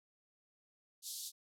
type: band-pass noise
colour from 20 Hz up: pink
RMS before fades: -45 dBFS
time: 1.02-1.32 s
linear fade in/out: 50 ms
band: 3700 to 14000 Hz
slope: 48 dB/octave
effects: none